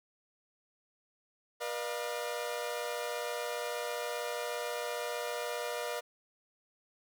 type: tone cluster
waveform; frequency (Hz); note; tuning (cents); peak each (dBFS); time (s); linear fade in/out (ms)
sawtooth; 480.8 / 603 / 698; B4 / D5 / F5; -46 / +46 / -1; -34 / -35 / -38; 1.6-6.01; 20
effects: none